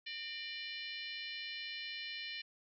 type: harmonic tone with a mistuned harmonic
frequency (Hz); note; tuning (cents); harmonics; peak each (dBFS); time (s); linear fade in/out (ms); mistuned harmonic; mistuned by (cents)
592; D5; +14; 3 / 4 / 5 / 6 / 7 / 8 / 9; -49 / -46 / -47 / -53 / -48 / -57 / -56; 0.06-2.42; 10; 3; +52
effects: none